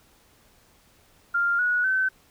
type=tone with pitch steps; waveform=sine; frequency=1396.9 / 1462.1 / 1530.4 Hz; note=F6 / F#6 / G6; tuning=0 / -21 / -42 cents; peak=-20 dBFS; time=1.34-2.09 s; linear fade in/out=10 ms; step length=250 ms; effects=pink hiss -59 dBFS RMS until 2.3 s